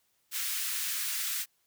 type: high-pass noise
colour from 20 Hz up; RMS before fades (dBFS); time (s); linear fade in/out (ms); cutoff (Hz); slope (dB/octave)
white; -33; 0.31-1.46; 50; 1400; 24
effects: white hiss -73 dBFS RMS until 1.66 s